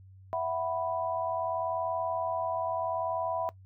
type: chord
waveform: sine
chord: E suspended second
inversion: none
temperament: equal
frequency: 659.3 / 740 / 987.8 Hz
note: E5 / F#5 / B5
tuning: 0 / 0 / 0 cents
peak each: -31 / -35 / -34 dBFS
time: 0.33-3.49 s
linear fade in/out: 0 ms
effects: noise-tail reverb RT60 0.1 s tail -20 dB re dry + added 95 Hz sine -50 dBFS peak until 3.65 s